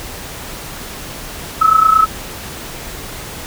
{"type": "tone with amplitude modulation", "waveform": "sine", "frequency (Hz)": 1296, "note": "E6", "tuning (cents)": -30, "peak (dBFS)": -4, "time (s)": [1.61, 2.06], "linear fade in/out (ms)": 10, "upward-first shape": "sine", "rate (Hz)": 28.9, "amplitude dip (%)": 75, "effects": ["pink hiss -29 dBFS RMS until 3.46 s"]}